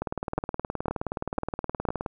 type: two click trains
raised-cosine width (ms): 1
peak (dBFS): -11 / -15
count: 4 / 40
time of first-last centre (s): 0.38-1.888 / 0.02-2.062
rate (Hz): 1.99 / 19.1
effects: none